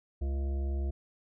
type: harmonic tone with a mistuned harmonic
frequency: 69.3 Hz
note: C#2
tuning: in tune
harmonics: 1 / 3 / 5 / 7 / 9 / 10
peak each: -29 / -46 / -44 / -55 / -52 / -55 dBFS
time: 0.21-0.91 s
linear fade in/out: 10 ms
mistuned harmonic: 1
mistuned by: -26 cents
effects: none

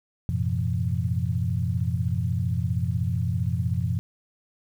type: tone cluster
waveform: sine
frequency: 90.2 / 107.1 / 122.8 / 168.7 Hz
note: F#2 / A2 / B2 / E3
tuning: -44 / -46 / -9 / +40 cents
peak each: -27 / -30 / -27 / -30 dBFS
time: 0.29-3.99 s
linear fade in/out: 0 ms
effects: 9-bit

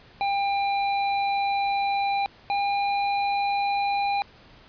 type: tone pair in turn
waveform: square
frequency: 798 / 804.5 Hz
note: G5 / G5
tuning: +31 / +45 cents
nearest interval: unison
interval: 14 cents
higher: second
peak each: -23 dBFS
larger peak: neither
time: 0.21-2.26 / 2.5-4.22 s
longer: first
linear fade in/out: 0 ms
effects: pink hiss -52 dBFS RMS until 4.68 s + resampled to 11025 Hz

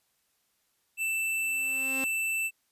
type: tone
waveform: square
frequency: 2658 Hz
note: E7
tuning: 14 cents sharp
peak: -28 dBFS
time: 0.97-2.51 s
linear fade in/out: 50 ms
type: tone with exponential growth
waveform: sawtooth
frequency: 265.8 Hz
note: C4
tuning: 27 cents sharp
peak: -28 dBFS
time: 1.21-2.04 s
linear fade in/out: 0 ms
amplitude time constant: 180 ms
effects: white hiss -73 dBFS RMS until 2.71 s + resampled to 32000 Hz

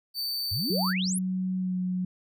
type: tone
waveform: 45% pulse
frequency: 4566 Hz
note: D8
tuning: 50 cents flat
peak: -28 dBFS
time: 0.14-0.94 s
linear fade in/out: 50 ms
type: exponential sweep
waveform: sine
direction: up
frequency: 84 to 11840 Hz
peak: -29 dBFS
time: 0.51-1.19 s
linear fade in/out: 10 ms
type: tone with pitch glide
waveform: sine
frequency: 185.7 to 182.93 Hz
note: F#3 to F#3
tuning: +7 to -19 cents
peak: -26 dBFS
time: 0.7-2.05 s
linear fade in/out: 5 ms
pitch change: -26 cents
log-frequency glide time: 1.58-1.76 s
effects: none

